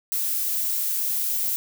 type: noise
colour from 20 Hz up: violet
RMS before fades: -25 dBFS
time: 0.12-1.56 s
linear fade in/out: 0 ms
effects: none